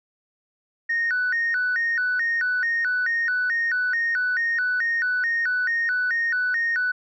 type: tone with vibrato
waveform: sine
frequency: 1661.2 Hz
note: G#6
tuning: in tune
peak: -19 dBFS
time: 0.89-6.92 s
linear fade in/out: 10 ms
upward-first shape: square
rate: 2.3 Hz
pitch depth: 190 cents each way
effects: tanh soft clip ceiling -17 dBFS